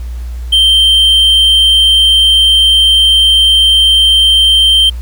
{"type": "tone", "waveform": "triangle", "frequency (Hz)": 3136, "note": "G7", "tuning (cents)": 0, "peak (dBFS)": -3, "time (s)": [0.52, 4.9], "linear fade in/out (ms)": 10, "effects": ["added 60 Hz sine -18 dBFS peak until 5.01 s", "pink hiss -41 dBFS RMS until 5.01 s"]}